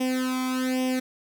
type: tone with flanger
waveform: sawtooth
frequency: 256.7 Hz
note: C4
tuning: 33 cents flat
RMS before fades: -26 dBFS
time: 0-1 s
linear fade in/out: 10 ms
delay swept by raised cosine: 0.35 to 0.89 ms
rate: 1.2 Hz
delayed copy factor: +0.9
effects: none